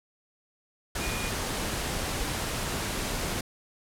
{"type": "tone in noise", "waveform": "sine", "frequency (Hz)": 2440, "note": "D#7", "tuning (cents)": -34, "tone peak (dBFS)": -38, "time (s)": [1.01, 1.3], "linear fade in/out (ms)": 5, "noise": "pink", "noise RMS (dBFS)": -31, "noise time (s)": [0.95, 3.41], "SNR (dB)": -10, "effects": ["low-pass 12000 Hz 12 dB/octave"]}